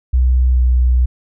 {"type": "tone with pitch glide", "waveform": "sine", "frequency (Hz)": [63, 62.06], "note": ["B1", "B1"], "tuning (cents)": [35, 9], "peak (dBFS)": -9, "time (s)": [0.13, 1.06], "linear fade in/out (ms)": 10, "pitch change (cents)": -26, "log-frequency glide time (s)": [0.52, 0.6], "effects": []}